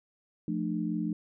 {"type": "chord", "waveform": "sine", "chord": "D minor", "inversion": "first", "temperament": "equal with one note detuned", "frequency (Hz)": [174.61, 220, 300], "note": ["F3", "A3", "D4"], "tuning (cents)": [0, 0, 37], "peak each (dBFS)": -33, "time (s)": [0.48, 1.13], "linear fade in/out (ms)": 2, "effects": []}